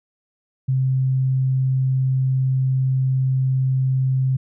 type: tone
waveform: sine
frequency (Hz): 131.3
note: C3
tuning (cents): +6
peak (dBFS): -16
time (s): 0.68-4.37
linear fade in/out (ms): 10
effects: none